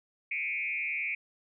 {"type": "tone with frequency modulation", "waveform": "sine", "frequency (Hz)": 2325, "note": "D7", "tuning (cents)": -18, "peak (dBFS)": -30, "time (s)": [0.31, 1.15], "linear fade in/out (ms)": 5, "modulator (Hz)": 151, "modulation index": 1.3, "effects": []}